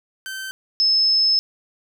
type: tone pair in turn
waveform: sawtooth / sine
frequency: 1546 / 5215 Hz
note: G6 / E8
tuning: -24 / -19 cents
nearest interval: octave + major sixth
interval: 2105 cents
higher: second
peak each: -25 / -14 dBFS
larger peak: second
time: 0.26-0.51 / 0.8-1.39 s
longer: second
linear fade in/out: 0 ms
effects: none

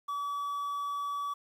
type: tone with quantisation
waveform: triangle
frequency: 1144 Hz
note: D6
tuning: 46 cents flat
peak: -30 dBFS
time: 0.08-1.34 s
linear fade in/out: 10 ms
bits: 10
effects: none

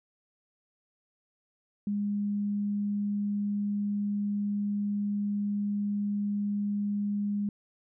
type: tone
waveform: sine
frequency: 204.5 Hz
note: G#3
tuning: 26 cents flat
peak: -27 dBFS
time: 1.87-7.49 s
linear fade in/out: 2 ms
effects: none

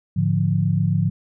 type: tone cluster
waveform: sine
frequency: 105.8 / 146 / 173.6 Hz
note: G#2 / D3 / F3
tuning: +33 / -10 / -10 cents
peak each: -21 dBFS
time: 0.16-1.1 s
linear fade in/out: 10 ms
effects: none

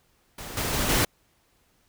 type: noise with level steps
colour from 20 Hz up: pink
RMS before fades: -38 / -28 / -26 / -22 dBFS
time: 0.38-1.05 s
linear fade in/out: 5 ms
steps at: 0.57 / 0.73 / 0.89 s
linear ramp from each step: 2 ms
effects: pink hiss -66 dBFS RMS until 1.88 s

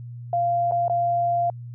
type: tone with dropouts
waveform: sine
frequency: 693 Hz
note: F5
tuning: 14 cents flat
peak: -19 dBFS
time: 0.33-1.5 s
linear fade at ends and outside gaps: 2 ms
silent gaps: 0.712-0.72 / 0.881-0.897 s
effects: added 120 Hz sine -34 dBFS peak until 1.74 s

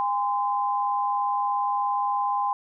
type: tone pair together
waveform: sine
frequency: 813 / 1030.2 Hz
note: G#5 / C6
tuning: -37 / -27 cents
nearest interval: major third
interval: 410 cents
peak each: -25 dBFS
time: 0-2.53 s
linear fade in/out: 0 ms
effects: none

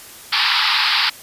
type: band-pass noise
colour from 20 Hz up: white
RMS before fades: -17 dBFS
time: 0.32-1.1 s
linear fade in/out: 10 ms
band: 820 to 5000 Hz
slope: 96 dB/octave
effects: white hiss -39 dBFS RMS until 1.22 s + resampled to 32000 Hz

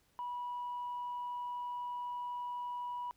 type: tone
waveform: sine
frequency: 976 Hz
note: B5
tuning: 21 cents flat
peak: -36 dBFS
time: 0.19-3.11 s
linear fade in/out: 0 ms
effects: tanh soft clip ceiling -34 dBFS + pink hiss -72 dBFS RMS until 3.16 s

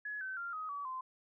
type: tone with pitch steps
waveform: sine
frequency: 1691 / 1532.8 / 1389.5 / 1259.5 / 1141.7 / 1034.9 Hz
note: G#6 / G6 / F6 / D#6 / D6 / C6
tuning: +31 / -39 / -9 / +21 / -49 / -19 cents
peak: -38 dBFS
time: 0.05-1.01 s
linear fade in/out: 5 ms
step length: 160 ms
effects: none

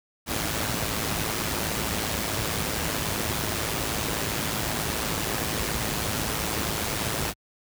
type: noise with amplitude modulation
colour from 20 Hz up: pink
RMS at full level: -25 dBFS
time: 0.26-7.34 s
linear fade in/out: 50 ms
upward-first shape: sine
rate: 108 Hz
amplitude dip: 55%
effects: high-pass 60 Hz 12 dB/octave

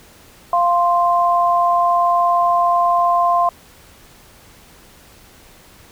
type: tone pair together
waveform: sine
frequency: 696.4 / 1046.5 Hz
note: F5 / C6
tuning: -5 / 0 cents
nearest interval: perfect fifth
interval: 705 cents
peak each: -15 dBFS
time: 0.53-3.49 s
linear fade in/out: 2 ms
effects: pink hiss -46 dBFS RMS until 5.91 s

